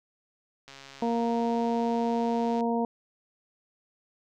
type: click train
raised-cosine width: 0.2 ms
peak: -29 dBFS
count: 265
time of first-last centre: 0.68-2.607 s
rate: 137 Hz
type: harmonic tone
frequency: 233.1 Hz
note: A#3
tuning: in tune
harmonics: 1 / 2 / 3 / 4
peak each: -27 / -30 / -32 / -33 dBFS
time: 1.02-2.85 s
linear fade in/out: 2 ms
effects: none